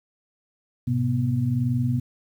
sine tone cluster, 105.3 / 126.6 / 243.9 Hz, G#2 / B2 / B3, +24 / +43 / -21 cents, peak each -29 / -22 / -26 dBFS, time 0.87-2 s, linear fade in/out 10 ms, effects 9-bit

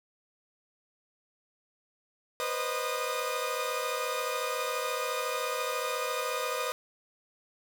sawtooth tone cluster, 491.8 / 526 / 619 / 1226 Hz, B4 / C5 / D#5 / D#6, -7 / +9 / -9 / -26 cents, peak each -31 / -33 / -34 / -31 dBFS, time 2.4-6.72 s, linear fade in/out 0 ms, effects none

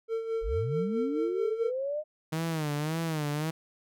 triangle tone with tremolo, 451.5 Hz, A4, 45 cents sharp, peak -25 dBFS, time 0.08-1.72 s, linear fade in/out 50 ms, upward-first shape sine, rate 4.6 Hz, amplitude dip 60%
sine linear sweep, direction up, 30.77 to 621 Hz, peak -29 dBFS, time 0.41-2.04 s, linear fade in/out 50 ms
sawtooth tone with vibrato, 155.56 Hz, D#3, in tune, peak -25 dBFS, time 2.32-3.51 s, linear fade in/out 10 ms, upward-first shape sine, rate 1.8 Hz, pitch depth 110 cents each way
effects none

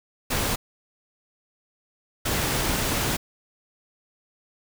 pink noise bursts at uneven times, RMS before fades -25 dBFS, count 2, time 0.3-0.56 / 2.25-3.17 s, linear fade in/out 10 ms, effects none

